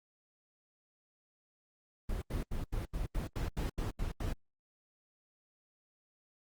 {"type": "noise bursts", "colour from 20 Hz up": "brown", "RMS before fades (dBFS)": -35, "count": 11, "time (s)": [2.09, 4.33], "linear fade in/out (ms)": 5, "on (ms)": 130, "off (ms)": 81, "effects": ["Opus 24 kbps"]}